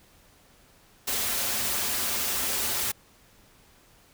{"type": "noise with comb filter", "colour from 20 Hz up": "white", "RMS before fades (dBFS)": -28, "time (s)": [1.07, 2.92], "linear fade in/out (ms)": 10, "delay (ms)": 6.3, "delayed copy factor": -0.55, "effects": ["pink hiss -58 dBFS RMS until 4.13 s"]}